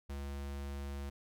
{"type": "tone", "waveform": "square", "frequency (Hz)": 70, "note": "C#2", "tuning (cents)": 18, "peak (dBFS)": -40, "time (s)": [0.09, 1.1], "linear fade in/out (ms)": 10, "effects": []}